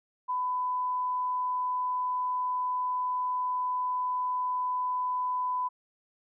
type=tone; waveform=sine; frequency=1001 Hz; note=B5; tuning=23 cents sharp; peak=-27 dBFS; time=0.28-5.69 s; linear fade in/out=20 ms; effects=none